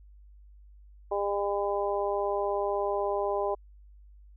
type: harmonic tone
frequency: 201.8 Hz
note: G#3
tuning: 49 cents flat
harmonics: 2 / 3 / 4 / 5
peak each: -30 / -31 / -33 / -35 dBFS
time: 1.11-3.55 s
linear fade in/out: 10 ms
effects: added 50 Hz sine -50 dBFS peak until 4.36 s